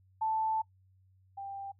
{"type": "tone pair in turn", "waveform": "sine", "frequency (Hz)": [880, 790.2], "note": ["A5", "G5"], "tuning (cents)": [0, 14], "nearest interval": "major second", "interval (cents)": 186, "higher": "first", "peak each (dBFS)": [-28, -38], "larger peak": "first", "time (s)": [[0.21, 0.62], [1.37, 1.72]], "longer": "first", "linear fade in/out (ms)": 10, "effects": ["noise-tail reverb RT60 0.1 s tail -21 dB re dry", "added 94 Hz sine -62 dBFS peak until 1.79 s"]}